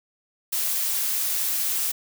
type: noise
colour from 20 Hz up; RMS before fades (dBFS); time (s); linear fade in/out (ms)
blue; -25; 0.52-1.92; 10
effects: none